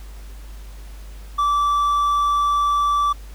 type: tone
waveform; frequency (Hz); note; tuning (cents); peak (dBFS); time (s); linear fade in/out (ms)
triangle; 1161; D6; -20; -14; 1.38-3.13; 10
effects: added 50 Hz sine -34 dBFS peak until 3.34 s + pink hiss -48 dBFS RMS until 3.34 s